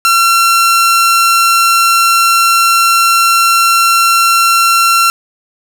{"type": "tone", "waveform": "sawtooth", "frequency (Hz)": 1360, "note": "F6", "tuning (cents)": -46, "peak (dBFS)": -3, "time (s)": [0.05, 5.1], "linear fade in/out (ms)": 0, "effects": []}